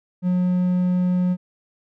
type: tone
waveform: triangle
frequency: 180.6 Hz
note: F#3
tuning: 42 cents flat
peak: -15 dBFS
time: 0.22-1.37 s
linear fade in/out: 50 ms
effects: none